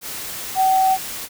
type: tone in noise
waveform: sine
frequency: 760 Hz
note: F#5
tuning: 46 cents sharp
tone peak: -13 dBFS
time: 0.55-0.98 s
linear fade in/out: 50 ms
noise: white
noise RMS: -30 dBFS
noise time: 0.01-1.29 s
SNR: +14 dB
effects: none